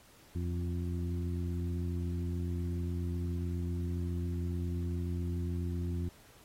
harmonic tone with a mistuned harmonic, 87.31 Hz, F2, in tune, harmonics 1 / 2 / 3 / 4, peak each -33 / -39 / -43 / -45 dBFS, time 0.35-6.09 s, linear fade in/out 5 ms, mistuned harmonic 1, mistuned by -38 cents, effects pink hiss -60 dBFS RMS until 6.44 s + AAC 48 kbps

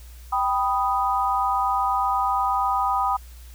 sine chord, G augmented, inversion none, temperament equal, 784 / 987.8 / 1244.5 Hz, G5 / B5 / D#6, 0 / 0 / 0 cents, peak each -24 dBFS, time 0.32-3.17 s, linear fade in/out 10 ms, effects added 60 Hz sine -40 dBFS peak until 3.54 s + white hiss -52 dBFS RMS until 3.54 s

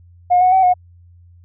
sine tone with pitch steps, 717 / 735 / 759 / 725 Hz, F5 / F#5 / F#5 / F#5, +45 / -12 / +44 / -35 cents, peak -8 dBFS, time 0.3-0.74 s, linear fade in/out 20 ms, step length 110 ms, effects tanh soft clip ceiling -5 dBFS + added 87 Hz sine -43 dBFS peak until 1.44 s

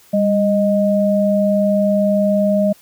sine tone pair together, 200 / 620.1 Hz, G3 / D#5, +35 / -6 cents, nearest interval octave + minor sixth, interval 1959 cents, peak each -15 dBFS, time 0.13-2.73 s, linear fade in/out 10 ms, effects white hiss -49 dBFS RMS until 2.81 s

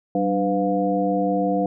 sine tone cluster, 190.6 / 296.7 / 501 / 705 Hz, G3 / D4 / B4 / F5, -48 / +18 / +25 / +16 cents, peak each -24 dBFS, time 0.15-1.66 s, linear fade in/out 2 ms, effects none

